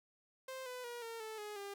sawtooth tone with pitch steps, 523.3 / 500.5 / 478.8 / 457.9 / 438 / 419 / 400.7 Hz, C5 / B4 / A#4 / A#4 / A4 / G#4 / G4, 0 / +23 / +46 / -31 / -8 / +15 / +38 cents, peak -40 dBFS, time 0.48-1.74 s, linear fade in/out 5 ms, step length 180 ms, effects none

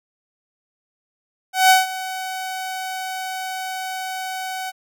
sawtooth tone with ADSR envelope, 752 Hz, F#5, 28 cents sharp, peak -5 dBFS, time 1.53-4.72 s, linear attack 170 ms, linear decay 160 ms, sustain -17 dB, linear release 32 ms, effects none

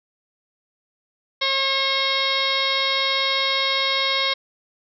harmonic tone, 541 Hz, C#5, 42 cents flat, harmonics 1 / 2 / 3 / 4 / 5 / 6 / 7 / 8 / 9 / 10, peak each -29 / -27 / -33 / -25 / -36 / -27 / -24 / -30 / -35 / -33 dBFS, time 1.41-4.34 s, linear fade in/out 10 ms, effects none

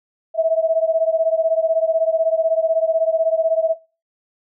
sine beating tone pair, 644 / 660 Hz, E5 / E5, -41 / +2 cents, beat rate 16 Hz, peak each -17 / -17 dBFS, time 0.34-3.76 s, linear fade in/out 50 ms, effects noise-tail reverb RT60 0.3 s tail -19 dB re dry

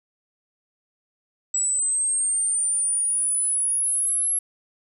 sine linear sweep, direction up, 7780 to 11175 Hz, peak -20 dBFS, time 1.54-4.39 s, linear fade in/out 5 ms, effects none

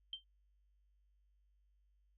sine tone with exponential decay, 3136 Hz, G7, in tune, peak -37 dBFS, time 0.13-0.24 s, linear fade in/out 2 ms, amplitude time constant 22 ms, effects added 50 Hz sine -70 dBFS peak until 2.17 s

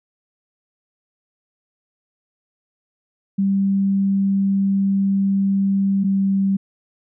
sine tone pair in turn, 196 / 195.01 Hz, G3 / G3, 0 / -9 cents, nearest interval unison, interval 9 cents, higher first, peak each -15 dBFS, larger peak neither, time 3.38-6.04 / 6.04-6.57 s, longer first, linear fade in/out 10 ms, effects none

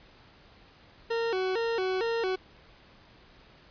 40% pulse tone with vibrato, 415.3 Hz, G#4, in tune, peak -26 dBFS, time 1.1-2.36 s, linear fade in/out 10 ms, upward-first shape square, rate 2.2 Hz, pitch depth 180 cents each way, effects pink hiss -56 dBFS RMS until 3.7 s + resampled to 11025 Hz

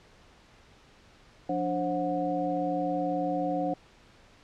sine tone cluster, 176.8 / 294.6 / 531 / 729 Hz, F3 / D4 / C5 / F#5, +22 / +6 / +25 / -26 cents, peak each -36 / -31 / -32 / -31 dBFS, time 1.49-3.74 s, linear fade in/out 5 ms, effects pink hiss -57 dBFS RMS until 4.43 s + low-pass 5000 Hz 12 dB/octave

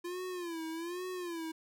square tone with vibrato, 344.2 Hz, F4, 25 cents flat, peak -38 dBFS, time 0.04-1.52 s, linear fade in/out 10 ms, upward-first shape sine, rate 1.2 Hz, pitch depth 120 cents each way, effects none

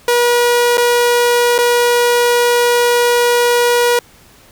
sawtooth tone with dropouts, 481.6 Hz, B4, 44 cents flat, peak -6 dBFS, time 0.08-3.99 s, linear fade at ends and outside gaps 2 ms, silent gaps 0.772-0.779 / 1.581-1.587 s, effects pink hiss -45 dBFS RMS until 4.51 s

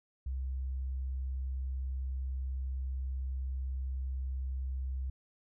sine tone, 65.41 Hz, C2, in tune, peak -33 dBFS, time 0.26-5.1 s, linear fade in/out 5 ms, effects none

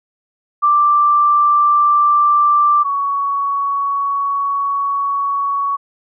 sine tone pair in turn, 1177 / 1119.9 Hz, D6 / C#6, +3 / +17 cents, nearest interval minor second, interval 86 cents, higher first, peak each -9 / -15 dBFS, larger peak first, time 0.62-2.84 / 2.84-5.77 s, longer second, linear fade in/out 20 ms, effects none

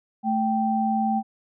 sine tone pair together, 220 / 781.1 Hz, A3 / G5, 0 / -6 cents, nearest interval octave + minor seventh, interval 2194 cents, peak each -23 dBFS, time 0.23-1.23 s, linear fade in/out 50 ms, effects none

